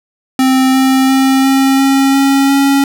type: tone with pitch steps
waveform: square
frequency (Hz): 261.6 / 264 / 266.5 / 269 / 271.5 / 274 / 276.5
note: C4 / C4 / C4 / C4 / C#4 / C#4 / C#4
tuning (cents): 0 / +16 / +32 / +48 / -36 / -20 / -4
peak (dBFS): -8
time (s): 0.39-2.84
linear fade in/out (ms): 2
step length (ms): 350
effects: none